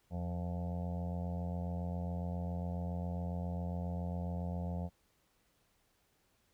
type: harmonic tone with a mistuned harmonic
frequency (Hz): 87.31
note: F2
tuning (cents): 0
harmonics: 1 / 2 / 3 / 5 / 6 / 7 / 8 / 9 / 10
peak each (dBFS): -38 / -39 / -53 / -55 / -50 / -52 / -50 / -57 / -57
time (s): 0.1-4.9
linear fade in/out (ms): 50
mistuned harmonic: 1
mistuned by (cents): -55
effects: pink hiss -74 dBFS RMS until 6.53 s